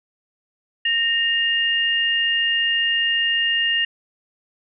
sine tone pair together, 1847.4 / 2822 Hz, A#6 / F7, -16 / +17 cents, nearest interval perfect fifth, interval 733 cents, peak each -21 / -19 dBFS, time 0.85-3.85 s, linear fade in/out 5 ms, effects none

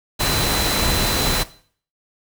sine tone in noise, 4030 Hz, B7, 34 cents sharp, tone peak -24 dBFS, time 0.19-1.44 s, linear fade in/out 20 ms, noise pink, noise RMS -20 dBFS, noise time 0.19-1.44 s, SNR -7 dB, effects noise-tail reverb RT60 0.5 s tail -17 dB re dry

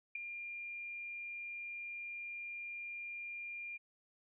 sine tone with ADSR envelope, 2400 Hz, D7, 37 cents sharp, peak -33 dBFS, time 0.15-3.78 s, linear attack 7 ms, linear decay 3 ms, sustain -9 dB, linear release 21 ms, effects none

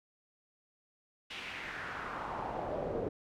brown noise with band-pass filter sweep, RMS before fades -39 dBFS, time 1.3-3.09 s, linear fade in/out 10 ms, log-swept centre 3000 to 430 Hz, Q 2.4, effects none

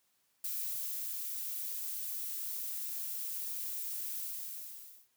violet noise with ADSR envelope, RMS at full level -37 dBFS, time 0.44-5.08 s, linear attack 5 ms, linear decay 740 ms, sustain -2 dB, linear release 910 ms, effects white hiss -75 dBFS RMS until 5.16 s + high-pass 60 Hz 12 dB/octave

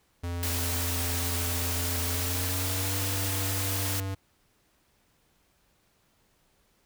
square tone with pitch glide, 86.6 to 96.65 Hz, F2 to G2, -14 to -24 cents, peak -31 dBFS, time 0.23-4.15 s, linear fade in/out 10 ms, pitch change +190 cents, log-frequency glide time 2.09-2.96 s
white noise, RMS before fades -32 dBFS, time 0.43-4 s, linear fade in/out 0 ms
effects pink hiss -68 dBFS RMS until 6.85 s

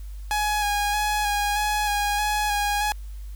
sawtooth tone with vibrato, 830.6 Hz, G#5, in tune, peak -18 dBFS, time 0.31-2.92 s, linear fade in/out 0 ms, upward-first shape square, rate 1.6 Hz, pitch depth 19 cents each way, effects added 50 Hz sine -33 dBFS peak until 3.35 s + white hiss -56 dBFS RMS until 3.35 s

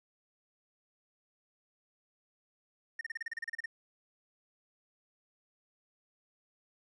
triangle tone bursts, 1835 Hz, A#6, 28 cents flat, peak -33 dBFS, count 13, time 2.99-3.659 s, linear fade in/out 5 ms, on 21 ms, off 33 ms, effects resampled to 24000 Hz + 12-bit

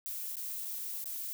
violet noise with dropouts, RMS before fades -39 dBFS, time 0.06-1.33 s, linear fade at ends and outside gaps 0 ms, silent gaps 0.356-0.368 / 0.65-0.654 / 1.041-1.057 s, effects none

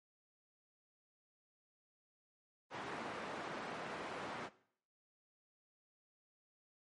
white band-pass noise, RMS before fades -45 dBFS, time 2.7-4.5 s, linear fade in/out 50 ms, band 170 to 1300 Hz, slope 12 dB/octave, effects noise-tail reverb RT60 0.6 s tail -18 dB re dry + MP3 48 kbps

